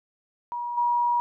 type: tone with level steps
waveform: sine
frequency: 959 Hz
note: A#5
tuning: 49 cents sharp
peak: -28 / -20 dBFS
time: 0.52-1.2 s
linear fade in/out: 0 ms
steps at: 0.77 s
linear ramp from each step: 10 ms
effects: none